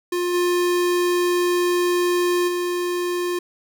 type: tone with level steps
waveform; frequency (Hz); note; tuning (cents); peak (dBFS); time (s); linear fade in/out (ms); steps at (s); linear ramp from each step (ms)
square; 353.8; F4; +23; -21 / -18 / -22; 0.12-3.39; 5; 0.33 / 2.47; 20
effects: none